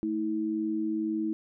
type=tone pair together; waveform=sine; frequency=220 / 321.9 Hz; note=A3 / E4; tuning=0 / -41 cents; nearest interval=perfect fifth; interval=659 cents; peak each=-33 / -28 dBFS; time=0.03-1.33 s; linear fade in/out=0 ms; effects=none